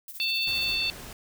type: noise with tremolo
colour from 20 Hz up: violet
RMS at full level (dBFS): -39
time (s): 0.08-0.75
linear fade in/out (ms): 0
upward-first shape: sine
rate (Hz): 15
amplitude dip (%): 65
type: harmonic tone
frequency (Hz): 889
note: A5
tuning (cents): +18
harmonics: 3 / 4 / 5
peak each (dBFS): -28 / -31 / -29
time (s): 0.2-0.9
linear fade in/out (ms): 0
type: noise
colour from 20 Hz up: pink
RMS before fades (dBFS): -42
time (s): 0.47-1.13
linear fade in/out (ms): 2
effects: none